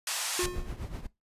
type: band-pass noise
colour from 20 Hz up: white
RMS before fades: -33 dBFS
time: 0.07-0.46 s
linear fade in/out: 2 ms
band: 690 to 10000 Hz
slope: 24 dB/octave
type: tone with exponential decay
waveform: square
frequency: 358.4 Hz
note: F4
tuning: 45 cents sharp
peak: -27 dBFS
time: 0.39-0.85 s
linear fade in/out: 2 ms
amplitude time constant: 100 ms
type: noise with tremolo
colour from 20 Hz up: brown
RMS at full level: -34 dBFS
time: 0.42-1.07 s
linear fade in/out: 10 ms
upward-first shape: triangle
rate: 7.9 Hz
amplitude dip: 75%
effects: noise-tail reverb RT60 0.2 s tail -20 dB re dry + resampled to 32000 Hz